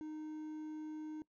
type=tone with quantisation; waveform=triangle; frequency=308.7 Hz; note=D#4; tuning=14 cents flat; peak=-40 dBFS; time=0.01-1.22 s; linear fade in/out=0 ms; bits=10; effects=noise-tail reverb RT60 0.1 s tail -21 dB re dry + low-pass 3000 Hz 12 dB/octave